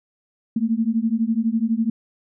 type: beating tone pair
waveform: sine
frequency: 220 / 232 Hz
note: A3 / A#3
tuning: 0 / -8 cents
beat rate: 12 Hz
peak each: -21 dBFS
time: 0.56-1.9 s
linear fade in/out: 5 ms
effects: none